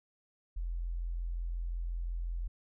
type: tone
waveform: sine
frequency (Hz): 42.8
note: F1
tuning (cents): -34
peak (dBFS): -33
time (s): 0.56-2.48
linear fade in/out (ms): 10
effects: none